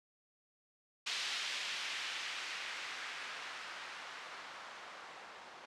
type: noise with low-pass filter sweep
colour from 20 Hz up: violet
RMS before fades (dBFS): -43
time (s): 1.06-5.66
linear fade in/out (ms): 10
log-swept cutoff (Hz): 3100 to 850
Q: 0.99
effects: low-pass 6000 Hz 12 dB/octave